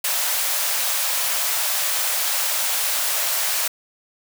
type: high-pass noise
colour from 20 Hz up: white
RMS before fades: -22 dBFS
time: 0.04-3.68 s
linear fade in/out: 5 ms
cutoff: 530 Hz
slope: 48 dB/octave
effects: none